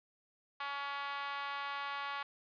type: tone with high-pass filter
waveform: 5% pulse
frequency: 281.7 Hz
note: C#4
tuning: 28 cents sharp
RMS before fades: -40 dBFS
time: 0.6-2.23 s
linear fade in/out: 5 ms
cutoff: 990 Hz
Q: 3.7
effects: resampled to 11025 Hz + 11-bit